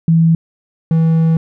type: tone pair in turn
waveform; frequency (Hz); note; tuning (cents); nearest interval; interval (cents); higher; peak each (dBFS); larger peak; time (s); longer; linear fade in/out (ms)
sine / triangle; 164.2 / 162.5; E3 / E3; -6 / -24; unison; 18; first; -7; neither; 0.08-0.35 / 0.91-1.37; second; 2
effects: none